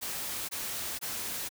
white noise bursts, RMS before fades -36 dBFS, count 3, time 0.01-1.492 s, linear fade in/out 20 ms, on 480 ms, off 21 ms, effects none

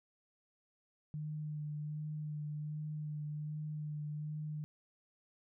sine tone with vibrato, 151 Hz, D3, 48 cents sharp, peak -38 dBFS, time 1.14-4.64 s, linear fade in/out 0 ms, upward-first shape sine, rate 1.3 Hz, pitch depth 18 cents each way, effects none

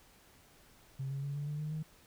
sine tone with pitch steps, 134.7 / 138.01 / 141.4 / 144.87 / 148.43 / 152.07 / 155.81 Hz, C#3 / C#3 / C#3 / D3 / D3 / D#3 / D#3, -49 / -7 / +35 / -23 / +19 / -39 / +3 cents, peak -34 dBFS, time 0.99-1.83 s, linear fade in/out 10 ms, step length 120 ms, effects tanh soft clip ceiling -31 dBFS + pink hiss -62 dBFS RMS until 2.06 s

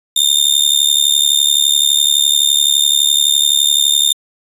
sawtooth tone with amplitude modulation, 3629 Hz, A#7, 47 cents flat, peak -3 dBFS, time 0.16-4.13 s, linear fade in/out 5 ms, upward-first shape sine, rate 71.8 Hz, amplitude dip 90%, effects resampled to 32000 Hz

